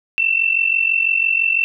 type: tone pair together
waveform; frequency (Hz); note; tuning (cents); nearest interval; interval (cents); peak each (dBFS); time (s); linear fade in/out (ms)
sine; 2659 / 2705; E7 / E7; +14 / +44; unison; 30; -17; 0.18-1.64; 0
effects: none